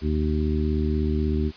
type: harmonic tone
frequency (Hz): 76.3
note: D#2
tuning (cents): -33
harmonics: 1 / 2 / 3 / 4 / 5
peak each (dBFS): -23 / -31 / -27 / -31 / -30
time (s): 0.01-1.52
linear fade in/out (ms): 50
effects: white hiss -46 dBFS RMS until 1.56 s + resampled to 11025 Hz